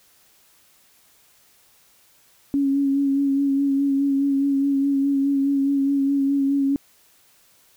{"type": "tone with vibrato", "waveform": "sine", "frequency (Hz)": 277.2, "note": "C#4", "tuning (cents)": 0, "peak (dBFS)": -17, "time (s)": [2.54, 6.76], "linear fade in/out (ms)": 0, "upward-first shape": "sine", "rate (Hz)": 4.8, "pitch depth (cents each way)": 26, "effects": ["white hiss -57 dBFS RMS until 7.76 s"]}